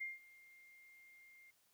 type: tone with ADSR envelope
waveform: sine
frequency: 2114 Hz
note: C7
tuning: 17 cents sharp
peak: -39 dBFS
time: 0-1.51 s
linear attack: 16 ms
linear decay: 170 ms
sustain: -21 dB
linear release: 11 ms
effects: white hiss -75 dBFS RMS until 1.73 s